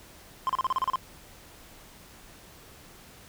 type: tone bursts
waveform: triangle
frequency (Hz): 1046.5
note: C6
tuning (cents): 0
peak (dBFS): -21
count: 9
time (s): 0.47-0.958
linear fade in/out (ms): 0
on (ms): 24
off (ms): 34
effects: pink hiss -51 dBFS RMS until 3.28 s